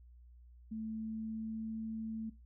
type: tone with pitch glide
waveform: sine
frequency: 220 to 221.8 Hz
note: A3 to A3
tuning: 0 to +14 cents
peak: -38 dBFS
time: 0.71-2.3 s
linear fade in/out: 10 ms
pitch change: +14 cents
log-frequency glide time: 0.86-1.81 s
effects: noise-tail reverb RT60 0.2 s tail -17 dB re dry + added 60 Hz sine -55 dBFS peak until 2.45 s